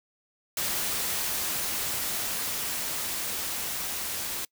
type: noise with level ramp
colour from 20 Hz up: white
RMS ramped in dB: -29 to -33 dBFS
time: 0.57-4.45 s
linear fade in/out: 2 ms
effects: noise-tail reverb RT60 0.1 s tail -25 dB re dry